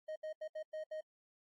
triangle tone bursts at uneven times, 623 Hz, D#5, 2 cents sharp, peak -38 dBFS, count 6, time 0.08-0.16 / 0.23-0.33 / 0.41-0.48 / 0.55-0.63 / 0.73-0.84 / 0.91-1.01 s, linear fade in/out 10 ms, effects AAC 32 kbps

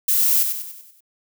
violet noise with echo, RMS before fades -18 dBFS, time 0.08-0.43 s, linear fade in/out 5 ms, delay 96 ms, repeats 6, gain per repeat -6 dB, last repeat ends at 1.006 s, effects none

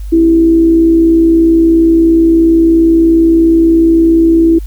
sine tone with frequency modulation, 329.6 Hz, E4, in tune, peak -4 dBFS, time 0.12-4.59 s, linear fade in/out 10 ms, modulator 63 Hz, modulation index 0.26, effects added 50 Hz sine -19 dBFS peak until 4.66 s + white hiss -45 dBFS RMS until 4.66 s

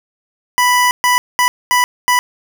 25% pulse tone bursts at uneven times, 987.8 Hz, B5, in tune, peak -6 dBFS, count 5, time 0.58-0.91 / 1.04-1.18 / 1.39-1.48 / 1.71-1.84 / 2.08-2.19 s, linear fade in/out 0 ms, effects none

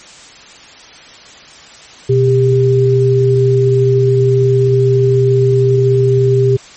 sine tone pair together, 124.96 / 397.1 Hz, B2 / G4, +21 / +22 cents, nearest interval octave + minor sixth, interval 2001 cents, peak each -10 dBFS, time 2.09-6.57 s, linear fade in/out 10 ms, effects white hiss -37 dBFS RMS until 6.76 s + MP3 32 kbps

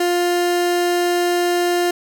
30% pulse tone, 351.4 Hz, F4, 11 cents sharp, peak -13 dBFS, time 0-1.91 s, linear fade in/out 5 ms, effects none

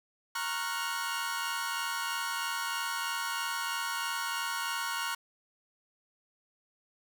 sawtooth chord, Gb major seventh, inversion first, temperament equal with one note detuned, 932.3 / 1100.4 / 1396.9 / 1480 Hz, Bb5 / Db6 / F6 / Gb6, 0 / -13 / 0 / 0 cents, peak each -34 dBFS, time 0.35-5.15 s, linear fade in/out 5 ms, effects none

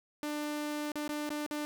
sawtooth tone with dropouts, 297.6 Hz, D4, 23 cents sharp, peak -30 dBFS, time 0.23-1.65 s, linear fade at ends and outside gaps 0 ms, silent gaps 0.918-0.956 / 1.078-1.092 / 1.291-1.304 / 1.464-1.51 s, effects none

